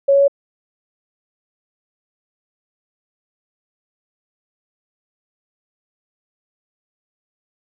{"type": "tone with pitch steps", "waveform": "sine", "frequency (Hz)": [554.4, 557.6, 560.8], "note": ["C#5", "C#5", "C#5"], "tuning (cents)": [0, 10, 20], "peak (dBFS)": -9, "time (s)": [0.08, 0.281], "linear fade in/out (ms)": 10, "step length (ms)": 67, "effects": []}